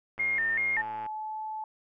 click train, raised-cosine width 0.5 ms, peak -30 dBFS, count 99, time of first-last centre 0.18-1.063 s, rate 111 Hz
sine tone with vibrato, 1966 Hz, B6, 8 cents flat, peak -25 dBFS, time 0.19-0.82 s, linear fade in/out 10 ms, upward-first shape square, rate 2.6 Hz, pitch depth 140 cents each way
sine tone with pitch glide, 861 to 867.5 Hz, A5 to A5, -38 to -25 cents, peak -33 dBFS, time 0.77-1.64 s, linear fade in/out 2 ms, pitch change +13 cents, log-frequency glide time 1.09-1.41 s
effects none

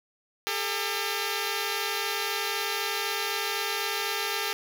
5% pulse tone pair together, 403.1 / 447 Hz, G4 / A4, +48 / +27 cents, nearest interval major second, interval 179 cents, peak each -19 dBFS, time 0.47-4.53 s, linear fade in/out 0 ms, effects none

